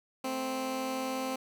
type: tone pair together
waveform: 15% pulse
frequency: 220 / 261.6 Hz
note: A3 / C4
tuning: 0 / 0 cents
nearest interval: minor third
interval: 300 cents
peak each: -37 / -26 dBFS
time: 0.24-1.36 s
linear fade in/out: 5 ms
effects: none